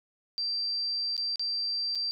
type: tone with dropouts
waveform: sine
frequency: 4699 Hz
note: D8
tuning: in tune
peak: -28 dBFS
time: 0.38-2.11 s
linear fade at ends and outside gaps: 0 ms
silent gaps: 1.166-1.178 / 1.358-1.395 / 1.95-1.955 s
effects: none